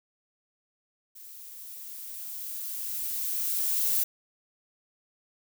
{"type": "noise with level ramp", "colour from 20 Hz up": "violet", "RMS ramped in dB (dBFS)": [-47, -25], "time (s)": [1.15, 4.04], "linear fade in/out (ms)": 10, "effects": []}